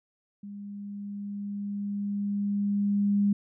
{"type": "tone with level ramp", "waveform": "sine", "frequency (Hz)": 202.6, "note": "G#3", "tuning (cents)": -43, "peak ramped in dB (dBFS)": [-38, -20], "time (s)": [0.43, 3.33], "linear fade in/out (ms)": 5, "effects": []}